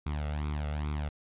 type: tone with flanger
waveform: sawtooth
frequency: 74.4 Hz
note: D2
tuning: 23 cents sharp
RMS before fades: -33 dBFS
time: 0.06-1.09 s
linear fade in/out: 5 ms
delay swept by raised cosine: 0.84 to 1.5 ms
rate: 2.4 Hz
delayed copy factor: +0.8
effects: resampled to 8000 Hz